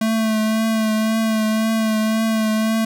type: tone with vibrato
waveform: square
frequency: 220 Hz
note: A3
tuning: in tune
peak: -17 dBFS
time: 0.01-2.85 s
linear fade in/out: 5 ms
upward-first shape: triangle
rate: 1.9 Hz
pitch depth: 30 cents each way
effects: none